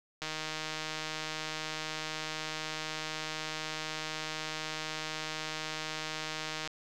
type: click train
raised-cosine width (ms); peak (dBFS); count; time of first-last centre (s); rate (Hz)
0.2; -19; 1008; 0.22-6.675; 156
effects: none